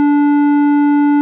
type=tone with tanh clipping; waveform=sine; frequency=290.4 Hz; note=D4; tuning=19 cents flat; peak=-10 dBFS; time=0-1.21 s; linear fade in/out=0 ms; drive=11 dB; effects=none